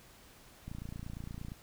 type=click train; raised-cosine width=5 ms; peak=-30 dBFS; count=25; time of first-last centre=0.68-1.519 s; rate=28.6 Hz; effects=pink hiss -58 dBFS RMS until 1.62 s